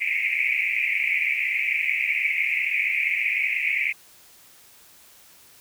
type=band-pass noise; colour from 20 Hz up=pink; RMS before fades=-24 dBFS; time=0-3.93 s; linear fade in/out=20 ms; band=2100 to 2500 Hz; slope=96 dB/octave; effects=white hiss -52 dBFS RMS until 5.6 s